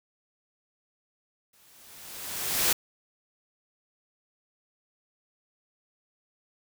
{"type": "noise with exponential growth", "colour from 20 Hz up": "white", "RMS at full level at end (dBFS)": -22, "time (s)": [1.53, 2.73], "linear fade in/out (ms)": 5, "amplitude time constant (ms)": 260, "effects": []}